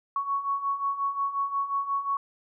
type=beating tone pair; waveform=sine; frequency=1108.7 / 1114.3 Hz; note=C#6 / C#6; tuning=0 / +9 cents; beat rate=5.6 Hz; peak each=-32 / -27 dBFS; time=0.16-2.17 s; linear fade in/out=2 ms; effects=none